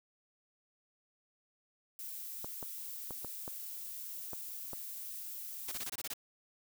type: noise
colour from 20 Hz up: violet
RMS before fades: -44 dBFS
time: 1.99-5.88 s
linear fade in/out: 2 ms
type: clicks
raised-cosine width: 1 ms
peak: -29 dBFS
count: 7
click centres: 2.445 / 2.628 / 3.108 / 3.247 / 3.479 / 4.333 / 4.733 s
type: noise bursts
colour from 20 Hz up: white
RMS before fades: -40 dBFS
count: 8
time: 5.68-6.137 s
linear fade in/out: 5 ms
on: 37 ms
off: 23 ms
effects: none